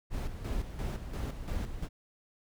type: noise with tremolo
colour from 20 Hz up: brown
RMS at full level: -33 dBFS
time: 0.1-1.89 s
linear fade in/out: 50 ms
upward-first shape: square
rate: 2.9 Hz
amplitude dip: 60%
effects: none